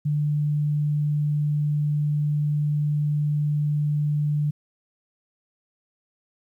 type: tone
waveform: sine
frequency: 148.3 Hz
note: D3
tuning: 17 cents sharp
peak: -20 dBFS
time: 0.05-4.51 s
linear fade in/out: 10 ms
effects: 10-bit